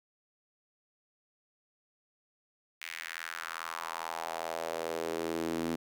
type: tone with high-pass filter sweep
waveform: sawtooth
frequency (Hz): 82.41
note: E2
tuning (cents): 0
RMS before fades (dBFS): -37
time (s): 2.81-5.76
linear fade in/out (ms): 10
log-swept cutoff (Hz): 2200 to 260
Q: 2.7
effects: none